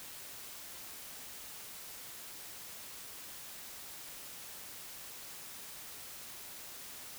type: silence
effects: white hiss -48 dBFS RMS until 7.18 s